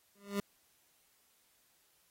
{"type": "tone with exponential growth", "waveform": "25% pulse", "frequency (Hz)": 201, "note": "G3", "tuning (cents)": 44, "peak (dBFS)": -26, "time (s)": [0.15, 0.4], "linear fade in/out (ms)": 2, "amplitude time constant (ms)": 53, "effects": ["white hiss -71 dBFS RMS until 2.1 s", "AAC 48 kbps"]}